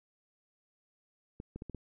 clicks, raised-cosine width 3 ms, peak -29 dBFS, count 5, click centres 1.401 / 1.56 / 1.621 / 1.697 / 1.747 s, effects none

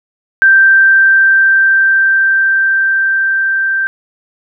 sine tone with level ramp, 1568 Hz, G6, in tune, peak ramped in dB -3 to -11 dBFS, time 0.42-3.87 s, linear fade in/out 0 ms, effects none

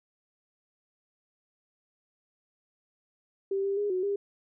sine tone with pitch steps, 391 / 395.5 / 411.2 / 368.8 / 402 Hz, G4 / G4 / G#4 / F#4 / G4, -4 / +15 / -17 / -6 / +44 cents, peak -26 dBFS, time 3.51-4.16 s, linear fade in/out 5 ms, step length 130 ms, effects none

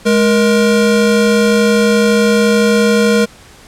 square tone pair together, 209.8 / 472.3 Hz, G#3 / A#4, +18 / +23 cents, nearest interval octave + major second, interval 1405 cents, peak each -12 dBFS, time 0.05-3.26 s, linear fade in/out 20 ms, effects pink hiss -40 dBFS RMS until 3.67 s + low-pass 10000 Hz 12 dB/octave

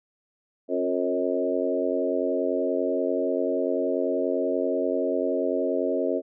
harmonic tone with a mistuned harmonic, 90.3 Hz, F#2, 42 cents flat, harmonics 3 / 4 / 5 / 6 / 7, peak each -29 / -29 / -29 / -29 / -29 dBFS, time 0.68-6.22 s, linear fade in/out 50 ms, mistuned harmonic 4, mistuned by -16 cents, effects none

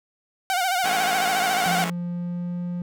sawtooth tone with vibrato, 740 Hz, F#5, in tune, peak -17 dBFS, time 0.5-1.84 s, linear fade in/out 0 ms, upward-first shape sine, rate 14 Hz, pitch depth 87 cents each way
5% pulse chord, A major seventh, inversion second, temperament just, 165 / 206.2 / 220 / 275 Hz, E3 / G#3 / A3 / C#4, +2 / -12 / 0 / -14 cents, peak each -23 dBFS, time 0.84-1.9 s, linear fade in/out 2 ms
triangle tone with pitch glide, 174.61 to 176.03 Hz, F3 to F3, 0 to +14 cents, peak -24 dBFS, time 1.66-2.82 s, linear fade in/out 2 ms, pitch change +14 cents, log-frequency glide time 2.09-2.62 s
effects none

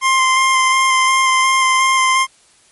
25% pulse tone with vibrato, 1050 Hz, C6, 6 cents sharp, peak -7 dBFS, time 0.01-2.27 s, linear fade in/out 50 ms, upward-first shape square, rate 2.8 Hz, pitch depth 11 cents each way, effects white hiss -51 dBFS RMS until 2.71 s + MP3 48 kbps

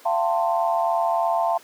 sine tone cluster, 681 / 764 / 892 / 1047 Hz, F5 / G5 / A5 / C6, -44 / -45 / +23 / +1 cents, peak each -21 / -28 / -24 / -28 dBFS, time 0.05-1.58 s, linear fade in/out 10 ms, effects pink hiss -48 dBFS RMS until 1.63 s + high-pass 400 Hz 12 dB/octave

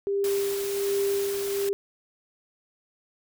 sine tone with tremolo, 398.4 Hz, G4, 28 cents sharp, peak -22 dBFS, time 0.07-1.73 s, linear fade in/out 0 ms, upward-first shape sine, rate 1.3 Hz, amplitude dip 45%
white noise, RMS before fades -36 dBFS, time 0.24-1.69 s, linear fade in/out 2 ms
effects none

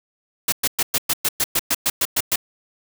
white noise bursts, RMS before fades -19 dBFS, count 13, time 0.48-2.359 s, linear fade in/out 5 ms, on 43 ms, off 110 ms, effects none

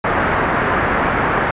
white low-pass noise, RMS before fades -17 dBFS, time 0.04-1.51 s, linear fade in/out 5 ms, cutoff 1700 Hz, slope 24 dB/octave, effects resampled to 8000 Hz

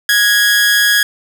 sawtooth tone with amplitude modulation, 1661.2 Hz, G#6, in tune, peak -3 dBFS, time 0.09-1.03 s, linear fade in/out 2 ms, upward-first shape sine, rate 215 Hz, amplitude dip 55%, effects none

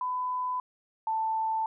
sine tone pair in turn, 1003 / 885.4 Hz, B5 / A5, +26 / +11 cents, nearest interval major second, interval 215 cents, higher first, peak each -28 / -26 dBFS, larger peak second, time 0.01-0.6 / 1.07-1.66 s, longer neither, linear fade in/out 2 ms, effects none

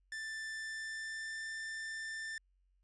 45% pulse tone with pitch glide, 1769 to 1782.3 Hz, A6 to A6, +9 to +22 cents, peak -40 dBFS, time 0.12-2.38 s, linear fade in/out 2 ms, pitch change +13 cents, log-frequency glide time 0.51-1.5 s, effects added 46 Hz sine -70 dBFS peak until 2.83 s + resampled to 22050 Hz

